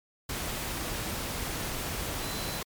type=tone in noise; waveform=sine; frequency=4036 Hz; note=B7; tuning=37 cents sharp; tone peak=-42 dBFS; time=2.22-2.59 s; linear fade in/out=5 ms; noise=pink; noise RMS=-34 dBFS; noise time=0.29-2.63 s; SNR=-11 dB; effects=MP3 96 kbps